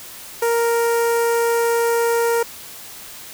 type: tone with notch filter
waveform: sawtooth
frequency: 466.2 Hz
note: A#4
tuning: in tune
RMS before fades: -18 dBFS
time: 0.42-2.43 s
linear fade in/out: 5 ms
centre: 3600 Hz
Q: 0.64
effects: white hiss -37 dBFS RMS until 3.33 s